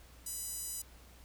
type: tone with high-pass filter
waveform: 5% pulse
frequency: 990 Hz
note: B5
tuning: 4 cents sharp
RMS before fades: -41 dBFS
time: 0.26-0.82 s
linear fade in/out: 5 ms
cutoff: 7800 Hz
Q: 1
effects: added 60 Hz sine -56 dBFS peak until 1.24 s + pink hiss -60 dBFS RMS until 1.24 s